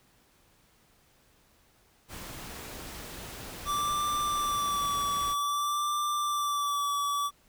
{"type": "noise", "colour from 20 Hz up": "pink", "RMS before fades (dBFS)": -42, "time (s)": [2.08, 5.36], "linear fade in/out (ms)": 50}
{"type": "tone with vibrato", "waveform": "square", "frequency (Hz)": 1164, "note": "D6", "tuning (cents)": -16, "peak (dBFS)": -28, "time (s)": [3.65, 7.31], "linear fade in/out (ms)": 50, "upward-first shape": "sine", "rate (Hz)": 0.52, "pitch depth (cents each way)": 27}
{"effects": ["pink hiss -64 dBFS RMS until 7.48 s"]}